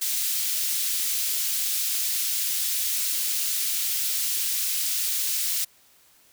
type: high-pass noise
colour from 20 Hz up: white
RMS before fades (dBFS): -26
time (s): 0.01-5.65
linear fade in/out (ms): 10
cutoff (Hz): 3100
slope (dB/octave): 12
effects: white hiss -58 dBFS RMS until 6.32 s